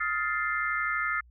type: chord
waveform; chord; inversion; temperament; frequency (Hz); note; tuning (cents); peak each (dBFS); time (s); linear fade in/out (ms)
sine; F dominant seventh; third; equal with one note detuned; 1264.8 / 1396.9 / 1760 / 2093; Eb6 / F6 / A6 / C7; +28 / 0 / 0 / 0; -32; 0-1.21; 10
effects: added 60 Hz sine -53 dBFS peak until 1.3 s